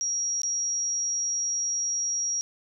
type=tone with dropouts; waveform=sine; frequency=5670 Hz; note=F8; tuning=25 cents sharp; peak=-25 dBFS; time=0.01-2.41 s; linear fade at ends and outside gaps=0 ms; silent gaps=0.418-0.433 s; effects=none